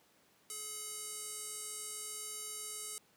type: tone with band-pass filter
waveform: square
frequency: 426.3 Hz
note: G#4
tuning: 45 cents sharp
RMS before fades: -44 dBFS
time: 0.5-2.98 s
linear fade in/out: 0 ms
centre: 8900 Hz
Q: 2.6
effects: pink hiss -68 dBFS RMS until 3.16 s + high-pass 150 Hz 12 dB/octave